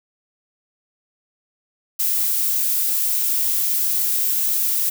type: noise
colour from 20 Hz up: violet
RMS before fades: -20 dBFS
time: 1.99-4.9 s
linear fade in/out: 10 ms
effects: none